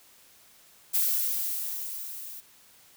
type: noise with level ramp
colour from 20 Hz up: violet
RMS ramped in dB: -24 to -42 dBFS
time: 0.93-2.41 s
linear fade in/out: 20 ms
effects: white hiss -57 dBFS RMS until 2.96 s